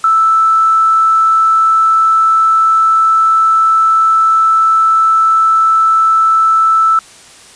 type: tone with tanh clipping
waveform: triangle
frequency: 1318.5 Hz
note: E6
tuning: in tune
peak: -6 dBFS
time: 0.04-6.99 s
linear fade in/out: 2 ms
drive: 3 dB
effects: white hiss -38 dBFS RMS until 7.55 s + resampled to 22050 Hz